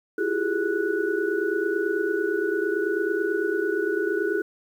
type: tone cluster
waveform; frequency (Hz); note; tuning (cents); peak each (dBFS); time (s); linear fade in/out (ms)
sine; 331.9 / 352.7 / 392.5 / 421.5 / 1474; E4 / F4 / G4 / G#4 / F#6; +12 / +17 / +2 / +26 / -7; -29 / -32 / -27 / -27 / -30; 0.18-4.42; 5
effects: 9-bit